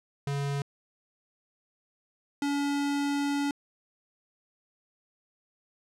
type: tone pair in turn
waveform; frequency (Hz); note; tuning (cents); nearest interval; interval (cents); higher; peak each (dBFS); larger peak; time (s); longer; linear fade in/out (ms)
square; 141 / 284.5; C#3 / C#4; +30 / +45; octave; 1215; second; -29 / -27; second; 0.27-0.62 / 2.42-3.51; second; 2
effects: low-pass 9000 Hz 12 dB/octave